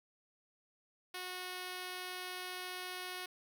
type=tone; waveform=5% pulse; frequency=365.4 Hz; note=F#4; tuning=22 cents flat; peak=-30 dBFS; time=1.14-3.26 s; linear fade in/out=5 ms; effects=none

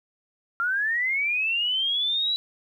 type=linear sweep; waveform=sine; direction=up; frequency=1363 to 3951 Hz; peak=-22 dBFS; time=0.6-2.36 s; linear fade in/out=0 ms; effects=10-bit

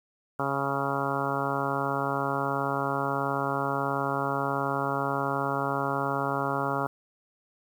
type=harmonic tone; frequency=138.59 Hz; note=C#3; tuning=in tune; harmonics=1 / 2 / 3 / 4 / 5 / 6 / 7 / 8 / 9 / 10; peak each=-35 / -35 / -35 / -35 / -35 / -35 / -35 / -35 / -35 / -35 dBFS; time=0.39-6.87 s; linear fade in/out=5 ms; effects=9-bit

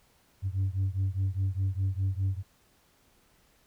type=beating tone pair; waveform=sine; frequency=94 / 98.9 Hz; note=F#2 / G2; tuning=+28 / +16 cents; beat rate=4.9 Hz; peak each=-27 / -28 dBFS; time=0.42-2.43 s; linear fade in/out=50 ms; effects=tanh soft clip ceiling -23 dBFS + pink hiss -65 dBFS RMS until 3.66 s

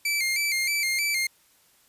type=tone with vibrato; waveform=sawtooth; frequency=2217 Hz; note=C#7; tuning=in tune; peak=-20 dBFS; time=0.05-1.27 s; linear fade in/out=5 ms; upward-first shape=square; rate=3.2 Hz; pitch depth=77 cents each way; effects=white hiss -61 dBFS RMS until 1.88 s + resampled to 32000 Hz

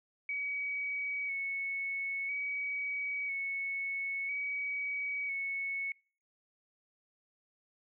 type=tone with vibrato; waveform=sine; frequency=2237 Hz; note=C#7; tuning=15 cents sharp; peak=-33 dBFS; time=0.29-5.92 s; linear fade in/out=2 ms; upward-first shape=square; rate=0.5 Hz; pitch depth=23 cents each way; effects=noise-tail reverb RT60 0.4 s tail -26 dB re dry

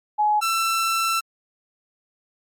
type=tone pair in turn; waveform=sine / sawtooth; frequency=843 / 1338.2 Hz; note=G#5 / E6; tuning=+26 / +26 cents; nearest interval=minor sixth; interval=800 cents; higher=second; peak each=-16 dBFS; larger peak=neither; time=0.18-0.41 / 0.41-1.21 s; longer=second; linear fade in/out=20 ms; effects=MP3 64 kbps

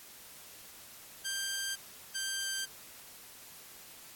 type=tone pair in turn; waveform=10% pulse; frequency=1582 / 1574.3 Hz; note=G6 / G6; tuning=+15 / +7 cents; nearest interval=unison; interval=8 cents; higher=first; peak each=-25 dBFS; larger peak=neither; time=1.24-1.76 / 2.14-2.66 s; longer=neither; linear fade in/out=20 ms; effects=white hiss -52 dBFS RMS until 4.15 s + AAC 64 kbps

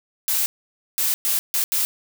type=noise bursts at uneven times; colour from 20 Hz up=blue; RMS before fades=-21 dBFS; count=5; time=0.28-0.46 / 0.98-1.14 / 1.25-1.39 / 1.54-1.64 / 1.72-1.85 s; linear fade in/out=0 ms; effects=none

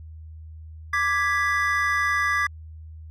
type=chord; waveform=triangle; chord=G# diminished; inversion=second; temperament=equal; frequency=1174.7 / 1661.2 / 1975.5 Hz; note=D6 / G#6 / B6; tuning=0 / 0 / 0 cents; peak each=-23 dBFS; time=0.93-2.47 s; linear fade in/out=5 ms; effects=added 79 Hz sine -38 dBFS peak until 3.1 s

